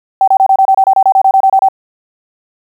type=tone bursts; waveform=sine; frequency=772 Hz; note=G5; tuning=27 cents flat; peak=-4 dBFS; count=16; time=0.21-1.686 s; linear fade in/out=2 ms; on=66 ms; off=28 ms; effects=7-bit